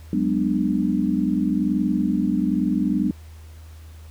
sine chord, G# half-diminished seventh, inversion third, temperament just, 186.89 / 207.7 / 249.2 / 299 Hz, F#3 / G#3 / B3 / D4, +18 / 0 / +16 / +31 cents, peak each -24 dBFS, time 0.13-3.11 s, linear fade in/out 2 ms, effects added 79 Hz sine -39 dBFS peak until 4.1 s + pink hiss -53 dBFS RMS until 4.1 s

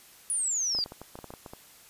sine exponential sweep, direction down, 9956 to 4606 Hz, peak -26 dBFS, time 0.3-0.84 s, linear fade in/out 0 ms
clicks, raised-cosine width 1 ms, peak -27 dBFS, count 12, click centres 0.75 / 0.788 / 0.861 / 0.921 / 1.016 / 1.155 / 1.189 / 1.243 / 1.305 / 1.338 / 1.462 / 1.535 s
effects white hiss -54 dBFS RMS until 1.89 s + resampled to 32000 Hz

